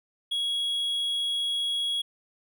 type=tone; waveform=triangle; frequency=3325 Hz; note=G#7; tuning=1 cent sharp; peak=-24 dBFS; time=0.31-2.02 s; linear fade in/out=10 ms; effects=none